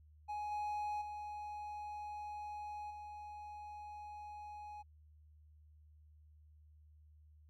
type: tone with level steps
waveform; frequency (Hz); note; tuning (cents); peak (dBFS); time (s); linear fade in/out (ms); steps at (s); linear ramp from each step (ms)
triangle; 836; G#5; +11; -37 / -35 / -41 / -45; 0.28-4.83; 20; 0.51 / 1.01 / 2.9; 10
effects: added 76 Hz sine -60 dBFS peak until 7.49 s